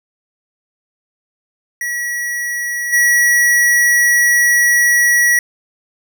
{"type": "tone with level steps", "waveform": "square", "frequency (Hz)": 1927, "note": "B6", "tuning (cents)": -43, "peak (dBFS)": [-19, -10], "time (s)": [1.81, 5.39], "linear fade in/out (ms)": 2, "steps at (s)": 2.92, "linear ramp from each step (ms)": 20, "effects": []}